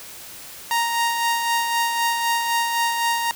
sawtooth tone with tremolo, 932.3 Hz, A#5, in tune, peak -14 dBFS, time 0.71-3.31 s, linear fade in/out 0 ms, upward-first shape sine, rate 3.9 Hz, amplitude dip 40%, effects white hiss -39 dBFS RMS until 3.35 s

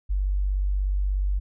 sine tone, 48.35 Hz, G1, 23 cents flat, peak -21 dBFS, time 0.09-1.4 s, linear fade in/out 20 ms, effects none

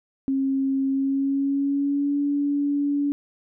sine tone with pitch glide, 270 to 286.1 Hz, C#4 to D4, -45 to -45 cents, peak -20 dBFS, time 0.28-3.12 s, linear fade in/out 0 ms, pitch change +100 cents, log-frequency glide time 0.9-2.18 s, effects none

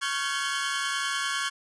sawtooth tone cluster, 1106 / 1396 / 1543 / 1690 / 3076 Hz, C#6 / F6 / G6 / G#6 / G7, -4 / -1 / -28 / +30 / -33 cents, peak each -28 / -31 / -31 / -29 / -33 dBFS, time 0.01-1.5 s, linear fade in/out 20 ms, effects resampled to 22050 Hz

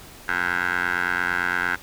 15% pulse tone with band-pass filter, 88.8 Hz, F2, 29 cents sharp, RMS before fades -24 dBFS, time 0.28-1.76 s, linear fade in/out 10 ms, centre 1600 Hz, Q 5.5, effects pink hiss -44 dBFS RMS until 1.82 s

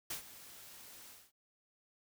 white noise with ADSR envelope, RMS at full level -39 dBFS, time 0.1-1.32 s, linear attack 6 ms, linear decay 110 ms, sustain -15 dB, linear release 230 ms, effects none

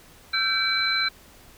sine tone cluster, 1341 / 1561 / 2302 / 4037 Hz, E6 / G6 / D7 / B7, +29 / -8 / -35 / +37 cents, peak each -31 / -26 / -28 / -24 dBFS, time 0.33-1.09 s, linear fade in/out 10 ms, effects pink hiss -51 dBFS RMS until 1.57 s

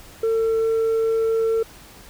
sine tone with tanh clipping, 449.6 Hz, A4, 37 cents sharp, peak -18 dBFS, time 0.23-1.63 s, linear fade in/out 5 ms, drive 2 dB, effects added 50 Hz sine -52 dBFS peak until 2.09 s + pink hiss -45 dBFS RMS until 2.09 s

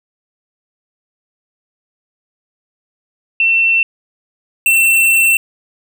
sine / square tone pair in turn, 2695 / 2695 Hz, E7 / E7, +38 / +38 cents, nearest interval unison, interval 0 cents, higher neither, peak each -9 dBFS, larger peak neither, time 3.4-3.83 / 4.66-5.37 s, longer second, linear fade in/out 2 ms, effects none

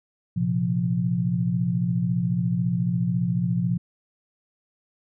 sine chord, Bb suspended second, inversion none, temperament equal, 116.54 / 130.81 / 174.61 Hz, Bb2 / C3 / F3, 0 / 0 / 0 cents, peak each -27 / -27 / -23 dBFS, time 0.36-3.78 s, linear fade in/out 10 ms, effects none

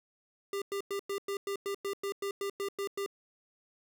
square tone bursts, 398.2 Hz, G4, 27 cents sharp, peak -33 dBFS, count 14, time 0.53-3.062 s, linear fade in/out 2 ms, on 88 ms, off 100 ms, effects none

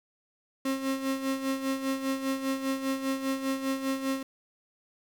35% pulse tone with tremolo, 268.2 Hz, C4, 43 cents sharp, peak -24 dBFS, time 0.65-4.23 s, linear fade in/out 5 ms, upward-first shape sine, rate 5 Hz, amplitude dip 65%, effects 9-bit

